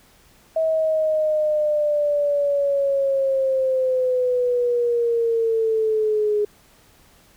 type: linear sweep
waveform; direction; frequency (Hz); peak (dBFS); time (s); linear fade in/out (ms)
sine; down; 645 to 415.1; -17; 0.56-6.45; 5
effects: pink hiss -54 dBFS RMS until 7.36 s